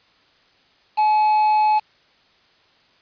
triangle tone with quantisation, 854 Hz, G#5, 48 cents sharp, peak -12 dBFS, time 0.97-1.8 s, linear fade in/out 20 ms, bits 5, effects white hiss -57 dBFS RMS until 3.01 s + resampled to 11025 Hz

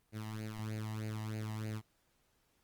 sawtooth tone with flanger, 108.5 Hz, A2, 24 cents flat, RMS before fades -40 dBFS, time 0.12-1.82 s, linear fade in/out 50 ms, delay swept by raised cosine 0.44 to 1.05 ms, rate 3.2 Hz, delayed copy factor +0.75, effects pink hiss -75 dBFS RMS until 2.63 s + Opus 32 kbps

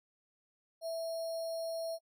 sine tone with sample-and-hold, 658 Hz, E5, 3 cents flat, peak -35 dBFS, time 0.81-1.99 s, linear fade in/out 50 ms, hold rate 4900 Hz, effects AAC 48 kbps

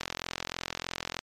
click train, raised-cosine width 0.2 ms, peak -14 dBFS, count 52, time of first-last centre 0.01-1.191 s, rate 43.2 Hz, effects MP3 96 kbps

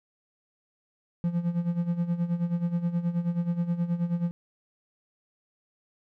triangle tone with tremolo, 172.3 Hz, F3, 23 cents flat, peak -20 dBFS, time 1.24-4.31 s, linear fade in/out 0 ms, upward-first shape sine, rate 9.4 Hz, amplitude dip 75%, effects none

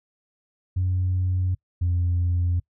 sine tone pair in turn, 91.7 / 87.76 Hz, F#2 / F2, -15 / +9 cents, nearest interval minor second, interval 76 cents, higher first, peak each -19 / -18 dBFS, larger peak second, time 0.76-1.55 / 1.81-2.6 s, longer neither, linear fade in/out 10 ms, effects noise-tail reverb RT60 0.1 s tail -25 dB re dry + tanh soft clip ceiling -17 dBFS

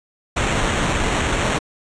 pink noise with sample-and-hold, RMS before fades -20 dBFS, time 0.36-1.59 s, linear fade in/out 10 ms, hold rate 4900 Hz, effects resampled to 22050 Hz

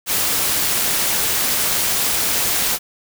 white noise with amplitude modulation, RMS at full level -17 dBFS, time 0.06-2.79 s, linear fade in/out 50 ms, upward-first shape sine, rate 286 Hz, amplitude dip 40%, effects none

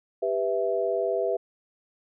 sine chord, E minor, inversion first, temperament just, 395.6 / 494.4 / 659.3 Hz, G4 / B4 / E5, +16 / +2 / 0 cents, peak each -28 / -28 / -27 dBFS, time 0.22-1.37 s, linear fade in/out 10 ms, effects none

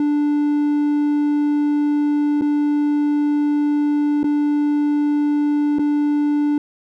triangle tone with dropouts, 293.7 Hz, D4, in tune, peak -13 dBFS, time 0-6.58 s, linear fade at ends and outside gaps 2 ms, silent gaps 2.412-2.419 / 4.232-4.242 / 5.786-5.793 s, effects none

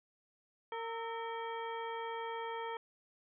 harmonic tone with a mistuned harmonic, 458.2 Hz, A#4, 30 cents flat, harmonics 1 / 2 / 3 / 4 / 5 / 7, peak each -42 / -41 / -48 / -50 / -52 / -53 dBFS, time 0.72-2.77 s, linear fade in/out 2 ms, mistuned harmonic 3, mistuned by -80 cents, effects none

